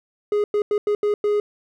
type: tone bursts at uneven times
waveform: triangle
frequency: 415.3 Hz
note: G#4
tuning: in tune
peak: -15 dBFS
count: 6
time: 0.32-0.44 / 0.54-0.62 / 0.71-0.78 / 0.87-0.95 / 1.03-1.14 / 1.24-1.4 s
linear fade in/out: 2 ms
effects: none